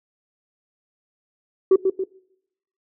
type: tone with echo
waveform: sine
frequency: 380 Hz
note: F#4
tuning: 46 cents sharp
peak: -8 dBFS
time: 1.71-1.76 s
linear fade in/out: 5 ms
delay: 140 ms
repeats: 2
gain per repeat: -6 dB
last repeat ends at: 2.04 s
effects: noise-tail reverb RT60 0.8 s tail -22 dB re dry + tanh soft clip ceiling -8 dBFS